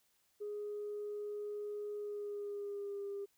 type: tone with pitch glide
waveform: sine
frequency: 415.3 to 400.9 Hz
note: G#4 to G4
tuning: 0 to +39 cents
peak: -38 dBFS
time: 0.4-3.26 s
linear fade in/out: 20 ms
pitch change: -61 cents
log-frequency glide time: 1.97-3.04 s
effects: tanh soft clip ceiling -35 dBFS + white hiss -75 dBFS RMS until 3.37 s